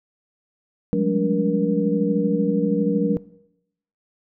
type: tone cluster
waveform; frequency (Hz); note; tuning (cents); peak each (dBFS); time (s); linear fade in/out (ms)
sine; 176.8 / 197.9 / 210.7 / 287.5 / 473.6; F3 / G3 / G#3 / D4 / A#4; +22 / +17 / +25 / -37 / +27; -24; 0.93-3.17; 0
effects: noise-tail reverb RT60 0.8 s tail -20 dB re dry